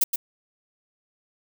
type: noise with echo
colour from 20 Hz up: violet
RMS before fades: -19 dBFS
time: 0.01-0.04 s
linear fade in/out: 5 ms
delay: 120 ms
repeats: 1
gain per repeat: -6 dB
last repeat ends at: 0.16 s
effects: none